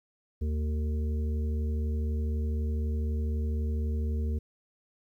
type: harmonic tone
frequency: 76 Hz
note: D#2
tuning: 40 cents flat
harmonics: 1 / 3 / 5 / 6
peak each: -27 / -38 / -45 / -45 dBFS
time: 0.41-4.39 s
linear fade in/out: 10 ms
effects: 11-bit

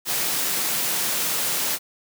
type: high-pass noise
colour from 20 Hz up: white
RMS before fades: -24 dBFS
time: 0.05-1.79 s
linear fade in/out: 50 ms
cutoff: 120 Hz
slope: 96 dB/octave
effects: none

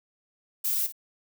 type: noise with echo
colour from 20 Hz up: violet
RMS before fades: -27 dBFS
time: 0.64-0.87 s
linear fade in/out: 10 ms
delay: 54 ms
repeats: 1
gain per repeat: -13 dB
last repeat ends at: 0.924 s
effects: none

